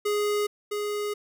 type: tone pair in turn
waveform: square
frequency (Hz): 415.3 / 415.3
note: G#4 / G#4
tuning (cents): 0 / 0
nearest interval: unison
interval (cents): 0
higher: neither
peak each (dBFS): -24 / -28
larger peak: first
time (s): 0.05-0.47 / 0.71-1.14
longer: second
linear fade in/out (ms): 10
effects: none